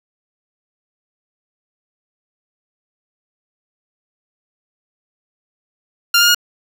15% pulse tone with pitch steps, 1396.9 / 1414.8 / 1432.9 Hz, F6 / F6 / F6, 0 / +22 / +44 cents, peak -3 dBFS, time 6.14-6.347 s, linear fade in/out 5 ms, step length 69 ms, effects none

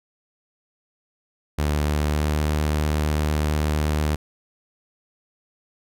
sawtooth tone with pitch glide, 74.3 to 75.73 Hz, D2 to D#2, +21 to -46 cents, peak -16 dBFS, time 1.58-4.16 s, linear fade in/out 10 ms, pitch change +33 cents, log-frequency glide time 1.77-2.41 s, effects none

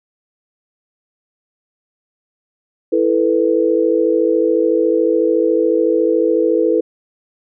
sine chord, E suspended fourth, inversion none, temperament equal, 329.6 / 440 / 493.9 Hz, E4 / A4 / B4, 0 / 0 / 0 cents, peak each -16 dBFS, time 2.92-6.81 s, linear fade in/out 10 ms, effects none

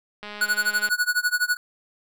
click train, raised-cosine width 0.3 ms, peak -21 dBFS, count 138, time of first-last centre 0.23-0.889 s, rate 208 Hz
square tone with tremolo, 1467 Hz, F#6, 15 cents flat, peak -18 dBFS, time 0.41-1.57 s, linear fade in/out 2 ms, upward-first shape sine, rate 12 Hz, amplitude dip 95%
effects none

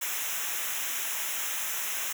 white noise with comb filter, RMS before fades -32 dBFS, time 0.01-2.13 s, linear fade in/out 10 ms, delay 0.22 ms, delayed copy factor -0.9, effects none

